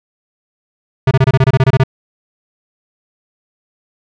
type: tone bursts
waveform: square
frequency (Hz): 132.3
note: C3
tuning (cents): +20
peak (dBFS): -7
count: 12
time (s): 1.07-1.837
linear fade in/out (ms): 5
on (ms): 41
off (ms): 25
effects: low-pass 3000 Hz 12 dB/octave